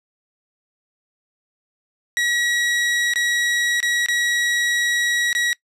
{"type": "tone with dropouts", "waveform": "sawtooth", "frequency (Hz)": 1916, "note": "A#6", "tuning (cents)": 47, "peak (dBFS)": -14, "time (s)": [2.17, 5.53], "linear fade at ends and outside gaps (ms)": 0, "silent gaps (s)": [[3.136, 3.158], [3.803, 3.828], [4.061, 4.085], [5.329, 5.35]], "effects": ["noise-tail reverb RT60 0.1 s tail -23 dB re dry", "low-pass 9000 Hz 12 dB/octave"]}